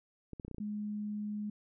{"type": "clicks", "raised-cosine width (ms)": 3, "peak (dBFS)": -30, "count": 7, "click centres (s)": [0.333, 0.398, 0.449, 0.481, 0.513, 0.546, 0.583]}
{"type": "tone", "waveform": "sine", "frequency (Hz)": 209.1, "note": "G#3", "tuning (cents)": 12, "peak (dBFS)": -35, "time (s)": [0.6, 1.5], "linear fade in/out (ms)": 5}
{"effects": []}